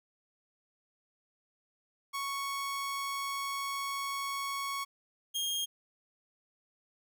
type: tone pair in turn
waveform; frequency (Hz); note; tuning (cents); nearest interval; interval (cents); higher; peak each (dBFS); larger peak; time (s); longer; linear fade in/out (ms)
sawtooth; 1108.7 / 3235; C#6 / G#7; 0 / -46; octave + perfect fifth; 1854; second; -30 / -28; second; 2.13-4.85 / 5.34-5.66; first; 20
effects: none